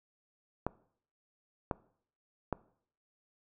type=clicks; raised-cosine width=1 ms; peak=-17 dBFS; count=3; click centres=0.666 / 1.712 / 2.527 s; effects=noise-tail reverb RT60 0.6 s tail -21 dB re dry